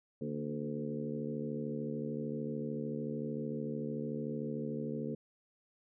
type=harmonic tone with a mistuned harmonic; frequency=73.42 Hz; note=D2; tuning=in tune; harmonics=2 / 3 / 4 / 5 / 6 / 7; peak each=-42 / -39 / -44 / -47 / -42 / -46 dBFS; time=0.21-5.15 s; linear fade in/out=5 ms; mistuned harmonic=3; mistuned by=+59 cents; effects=none